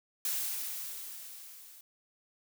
blue noise with level ramp, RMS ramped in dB -32 to -54 dBFS, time 0.25-1.81 s, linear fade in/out 2 ms, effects none

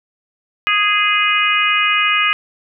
harmonic tone, 414.4 Hz, G#4, 4 cents flat, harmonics 3 / 4 / 5 / 6 / 7, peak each -18 / -22 / -19 / -17 / -20 dBFS, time 0.67-2.33 s, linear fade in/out 0 ms, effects none

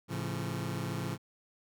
sawtooth chord, A augmented, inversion none, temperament just, 110 / 137.5 / 171.88 Hz, A2 / C#3 / E#3, 0 / -14 / -27 cents, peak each -34 dBFS, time 0.08-1.18 s, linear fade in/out 50 ms, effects none

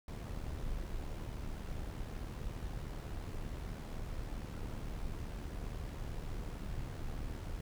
brown noise with amplitude modulation, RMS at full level -39 dBFS, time 0.08-7.61 s, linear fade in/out 2 ms, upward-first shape sine, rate 75.4 Hz, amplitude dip 50%, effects none

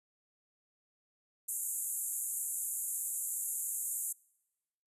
white band-pass noise, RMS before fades -37 dBFS, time 1.48-4.13 s, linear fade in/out 10 ms, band 6900 to 13000 Hz, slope 96 dB/octave, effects noise-tail reverb RT60 1.0 s tail -26 dB re dry + resampled to 32000 Hz

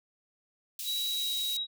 white high-pass noise, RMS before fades -38 dBFS, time 0.79-1.57 s, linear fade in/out 2 ms, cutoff 3000 Hz, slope 24 dB/octave
sine tone with pitch glide, 3886 to 3833 Hz, B7 to A#7, -29 to +47 cents, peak -30 dBFS, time 0.84-1.67 s, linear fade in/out 50 ms, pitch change -24 cents, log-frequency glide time 1.05-1.32 s
effects none

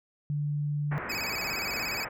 sine tone, 146.83 Hz, D3, in tune, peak -27 dBFS, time 0.3-0.98 s, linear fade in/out 0 ms
white low-pass noise, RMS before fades -37 dBFS, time 0.91-2.09 s, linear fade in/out 10 ms, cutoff 2100 Hz, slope 48 dB/octave
25% pulse tone with vibrato, 2400 Hz, D7, 37 cents sharp, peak -28 dBFS, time 1.09-2.05 s, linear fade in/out 10 ms, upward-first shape square, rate 17 Hz, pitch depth 89 cents each way
effects none

